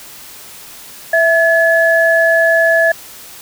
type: tone pair together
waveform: sine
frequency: 659.3 / 1709 Hz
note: E5 / G#6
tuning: 0 / +49 cents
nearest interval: octave + major third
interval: 1649 cents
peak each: -11 dBFS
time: 1.13-2.92 s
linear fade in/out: 5 ms
effects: white hiss -35 dBFS RMS until 3.41 s